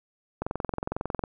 click train, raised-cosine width 1 ms, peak -15 dBFS, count 19, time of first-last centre 0.42-1.238 s, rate 22 Hz, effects none

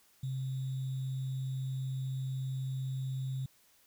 sine tone with sample-and-hold, 132 Hz, C3, 16 cents sharp, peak -33 dBFS, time 0.23-3.46 s, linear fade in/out 5 ms, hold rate 3675 Hz, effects white hiss -66 dBFS RMS until 3.86 s

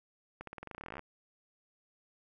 accelerating click train, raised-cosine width 0.5 ms, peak -28 dBFS, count 20, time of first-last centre 0.41-0.993 s, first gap 63 ms, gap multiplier 0.91, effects none

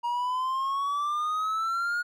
triangle exponential sweep, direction up, 946 to 1443 Hz, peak -24 dBFS, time 0.03-2.03 s, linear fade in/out 20 ms, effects none

